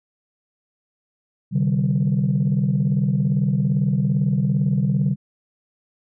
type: tone cluster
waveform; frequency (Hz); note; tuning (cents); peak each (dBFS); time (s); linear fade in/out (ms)
sine; 132.2 / 149.9 / 192.4; C3 / D3 / G3; +18 / +36 / -32; -20; 1.51-5.16; 50
effects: tanh soft clip ceiling -11 dBFS